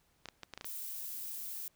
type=clicks; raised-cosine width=0.2 ms; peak=-26 dBFS; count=7; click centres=0.257 / 0.287 / 0.433 / 0.537 / 0.576 / 0.611 / 0.645 s
type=noise; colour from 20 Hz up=violet; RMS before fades=-42 dBFS; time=0.65-1.68 s; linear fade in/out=2 ms
effects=pink hiss -72 dBFS RMS until 1.75 s